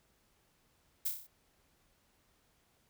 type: noise with echo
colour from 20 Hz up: violet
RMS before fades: -33 dBFS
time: 1.05-1.09 s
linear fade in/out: 10 ms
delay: 30 ms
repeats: 6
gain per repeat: -4 dB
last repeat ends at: 1.27 s
effects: pink hiss -72 dBFS RMS until 2.89 s